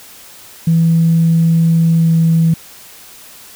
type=tone with pitch glide; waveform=sine; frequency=164.81 to 163.77 Hz; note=E3 to E3; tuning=0 to -11 cents; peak=-7 dBFS; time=0.67-2.54 s; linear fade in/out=5 ms; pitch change=-11 cents; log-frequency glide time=1.94-2.13 s; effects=tanh soft clip ceiling -3 dBFS + white hiss -38 dBFS RMS until 3.55 s